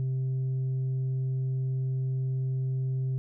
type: tone with tanh clipping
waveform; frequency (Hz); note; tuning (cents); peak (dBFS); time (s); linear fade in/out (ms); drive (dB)
sine; 130.81; C3; 0; -27; 0-3.18; 0; 2
effects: none